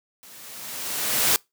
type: noise with level ramp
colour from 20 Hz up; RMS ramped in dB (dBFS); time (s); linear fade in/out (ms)
white; -47 to -18; 0.23-1.36; 0
effects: noise-tail reverb RT60 0.2 s tail -24 dB re dry + high-pass 100 Hz 12 dB/octave